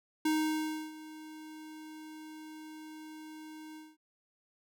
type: tone with ADSR envelope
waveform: square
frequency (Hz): 311.1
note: D#4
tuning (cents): 0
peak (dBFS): -27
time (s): 0.25-3.97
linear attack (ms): 6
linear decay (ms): 660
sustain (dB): -19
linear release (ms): 210
effects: none